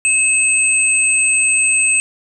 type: tone pair together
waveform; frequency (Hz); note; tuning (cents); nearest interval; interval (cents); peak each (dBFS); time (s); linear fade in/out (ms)
sine; 2592 / 8221; E7 / C9; -30 / -32; octave + minor sixth; 1998; -14; 0.05-2; 0
effects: none